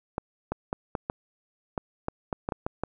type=clicks; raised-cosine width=1 ms; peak=-14 dBFS; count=12; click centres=0.181 / 0.52 / 0.729 / 0.952 / 1.099 / 1.778 / 2.084 / 2.328 / 2.489 / 2.522 / 2.665 / 2.836 s; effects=none